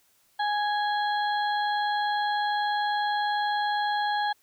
harmonic tone, 830.6 Hz, G#5, in tune, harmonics 1 / 2 / 4 / 5, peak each -25 / -31 / -37 / -39 dBFS, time 0.39-4.33 s, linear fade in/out 10 ms, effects white hiss -65 dBFS RMS until 4.42 s

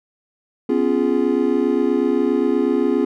triangle chord, C# dominant seventh, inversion third, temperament just, 249.5 / 277.2 / 346.5 / 415.8 Hz, B3 / C#4 / E#4 / G#4, +18 / 0 / -14 / +2 cents, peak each -19 dBFS, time 0.69-3.05 s, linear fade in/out 5 ms, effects none

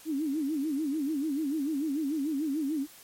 sine tone with vibrato, 294.1 Hz, D4, 3 cents sharp, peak -27 dBFS, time 0.05-2.87 s, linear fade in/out 50 ms, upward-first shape sine, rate 6.8 Hz, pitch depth 160 cents each way, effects white hiss -52 dBFS RMS until 3.03 s + MP3 64 kbps

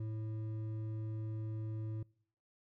sine tone with hard clipping, 109.4 Hz, A2, 9 cents flat, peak -39 dBFS, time 0-2.03 s, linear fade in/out 5 ms, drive 7 dB, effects noise-tail reverb RT60 0.7 s tail -26 dB re dry

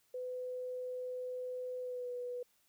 sine tone with pitch glide, 503 to 491.8 Hz, B4 to B4, +32 to -7 cents, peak -38 dBFS, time 0.14-2.43 s, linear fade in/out 5 ms, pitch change -39 cents, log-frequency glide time 1.8-2.1 s, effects white hiss -73 dBFS RMS until 2.68 s

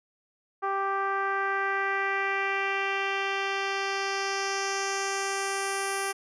10% pulse tone with low-pass filter sweep, 392 Hz, G4, in tune, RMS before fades -29 dBFS, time 0.62-6.13 s, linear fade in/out 20 ms, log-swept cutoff 1100 to 11000 Hz, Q 2.1, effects none

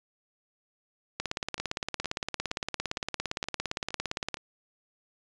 two click trains, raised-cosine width 0.2 ms, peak -13 / -24 dBFS, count 56 / 7, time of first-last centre 1.2-4.343 / 1.58-4.371 s, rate 17.5 / 2.15 Hz, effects resampled to 22050 Hz

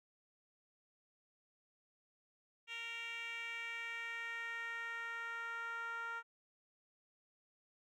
10% pulse tone with band-pass filter sweep, 463 Hz, A#4, 12 cents flat, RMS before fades -44 dBFS, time 2.67-6.23 s, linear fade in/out 50 ms, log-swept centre 2800 to 1300 Hz, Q 3.1, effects none

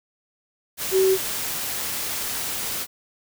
sine tone in noise, 380 Hz, F#4, 46 cents sharp, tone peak -15 dBFS, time 0.91-1.18 s, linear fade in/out 50 ms, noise white, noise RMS -28 dBFS, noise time 0.77-2.87 s, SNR +10 dB, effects none

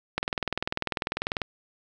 click train, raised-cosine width 0.3 ms, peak -10 dBFS, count 26, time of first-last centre 0.18-1.418 s, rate 20.2 Hz, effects none

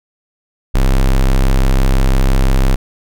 square tone, 32.96 Hz, C1, 14 cents sharp, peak -9 dBFS, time 0.74-2.76 s, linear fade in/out 10 ms, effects none

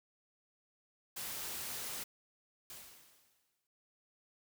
white noise, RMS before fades -42 dBFS, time 1.16-2.04 s, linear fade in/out 10 ms
white noise with exponential decay, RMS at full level -48 dBFS, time 2.7-3.67 s, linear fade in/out 1 ms, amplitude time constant 210 ms
effects none

